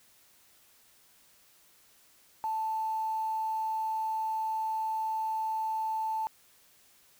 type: tone with quantisation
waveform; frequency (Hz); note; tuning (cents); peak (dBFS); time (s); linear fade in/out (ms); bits
sine; 880; A5; 0; -29; 2.44-6.27; 0; 9
effects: white hiss -62 dBFS RMS until 7.19 s